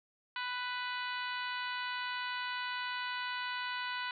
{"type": "harmonic tone", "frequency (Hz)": 495.7, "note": "B4", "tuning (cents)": 6, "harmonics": [2, 3, 4, 5, 6, 7, 8, 9], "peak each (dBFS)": [-40, -40, -44, -46, -45, -51, -47, -53], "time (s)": [0.36, 4.11], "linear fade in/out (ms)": 2, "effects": []}